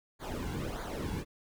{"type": "noise with flanger", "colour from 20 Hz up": "brown", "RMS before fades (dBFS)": -37, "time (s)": [0.19, 1.25], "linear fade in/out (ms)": 50, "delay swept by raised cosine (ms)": [0.36, 1.66], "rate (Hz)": 1.6, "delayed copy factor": -0.75, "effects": []}